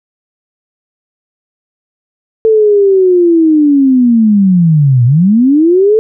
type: linear two-way sweep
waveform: sine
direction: down then up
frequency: 447 to 116.54 to 447 Hz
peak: -4 dBFS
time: 2.45-5.99 s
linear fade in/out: 0 ms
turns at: 5.05 s
effects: none